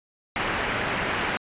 white low-pass noise, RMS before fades -27 dBFS, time 0.36-1.37 s, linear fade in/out 0 ms, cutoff 2500 Hz, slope 24 dB/octave, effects resampled to 8000 Hz

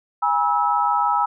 sine tone cluster, 820 / 966 / 1301 Hz, G#5 / B5 / E6, -22 / -39 / -23 cents, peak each -21 dBFS, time 0.22-1.26 s, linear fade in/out 10 ms, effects none

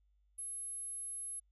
sine tone, 10800 Hz, E9, 41 cents sharp, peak -40 dBFS, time 0.38-1.4 s, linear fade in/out 10 ms, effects added 50 Hz sine -69 dBFS peak until 1.51 s

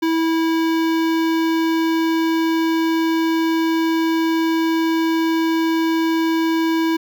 square tone with notch filter, 326.1 Hz, E4, 19 cents flat, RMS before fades -18 dBFS, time 0.02-6.97 s, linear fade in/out 10 ms, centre 9100 Hz, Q 0.6, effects none

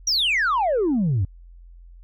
sine exponential sweep, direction down, 5950 to 85.9 Hz, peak -16 dBFS, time 0.07-1.25 s, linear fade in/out 5 ms, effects tanh soft clip ceiling -16 dBFS + added 43 Hz sine -42 dBFS peak until 2.03 s

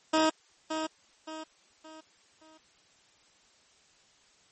15% pulse tone with echo, 315.5 Hz, D#4, 24 cents sharp, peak -16 dBFS, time 0.13-0.3 s, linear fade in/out 10 ms, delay 570 ms, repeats 4, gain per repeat -8 dB, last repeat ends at 2.58 s, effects white hiss -63 dBFS RMS until 4.51 s + MP3 32 kbps

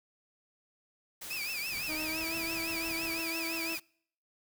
white noise, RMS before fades -43 dBFS, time 1.21-3.8 s, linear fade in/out 10 ms
30% pulse tone with vibrato, 2474 Hz, D#7, 10 cents flat, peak -32 dBFS, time 1.3-3.78 s, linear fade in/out 10 ms, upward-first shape triangle, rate 5.9 Hz, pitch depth 160 cents each way
pink noise with tremolo, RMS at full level -48 dBFS, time 1.72-3.2 s, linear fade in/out 0 ms, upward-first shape square, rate 6.2 Hz, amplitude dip 25%
sawtooth tone with pitch glide, 311.1 to 328.5 Hz, D#4 to E4, 0 to -6 cents, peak -34 dBFS, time 1.88-3.76 s, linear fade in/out 20 ms, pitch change +94 cents, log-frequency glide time 2.01-2.34 s
effects noise-tail reverb RT60 0.6 s tail -26 dB re dry

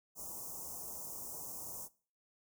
white band-stop noise, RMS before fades -45 dBFS, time 0.15-1.89 s, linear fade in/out 50 ms, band 1100 to 5800 Hz, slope 48 dB/octave, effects noise-tail reverb RT60 0.4 s tail -20 dB re dry

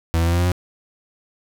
40% pulse tone with pitch steps, 82.41 / 83.8 / 85.22 / 86.66 / 88.12 / 89.61 Hz, E2 / E2 / F2 / F2 / F2 / F2, 0 / +29 / -42 / -13 / +16 / +45 cents, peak -15 dBFS, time 0.14-0.518 s, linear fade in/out 0 ms, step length 63 ms, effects none

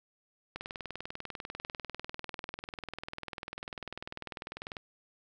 click train, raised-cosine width 0.3 ms, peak -23 dBFS, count 86, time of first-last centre 0.56-4.768 s, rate 20.2 Hz, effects none

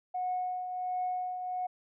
sine tone with tremolo, 731 Hz, F#5, 21 cents flat, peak -28 dBFS, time 0.14-1.67 s, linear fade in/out 10 ms, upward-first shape triangle, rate 1.4 Hz, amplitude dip 55%, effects tanh soft clip ceiling -25 dBFS

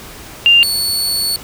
sine / sawtooth tone pair in turn, 2794 / 4435 Hz, F7 / C#8, 0 / 0 cents, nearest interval minor sixth, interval 800 cents, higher second, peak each -5 / -12 dBFS, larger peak first, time 0.46-0.63 / 0.63-1.36 s, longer second, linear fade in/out 0 ms, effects pink hiss -34 dBFS RMS until 1.43 s

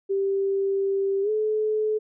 sine tone with pitch glide, 392 to 430 Hz, G4 to A4, 0 to -40 cents, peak -21 dBFS, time 0.09-1.99 s, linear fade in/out 20 ms, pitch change +160 cents, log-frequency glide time 1.22-1.3 s, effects none

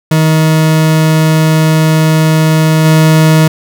40% pulse tone with level steps, 157.7 Hz, D#3, 24 cents sharp, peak -5 / -3 dBFS, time 0.11-3.48 s, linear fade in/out 5 ms, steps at 2.84 s, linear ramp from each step 20 ms, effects none

